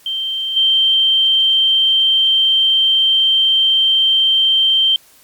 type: tone with level steps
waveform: sine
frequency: 3136 Hz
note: G7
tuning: in tune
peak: -18 / -10 dBFS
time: 0.06-4.96 s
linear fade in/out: 2 ms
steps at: 0.56 s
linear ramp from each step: 10 ms
effects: white hiss -48 dBFS RMS until 5.23 s + Opus 48 kbps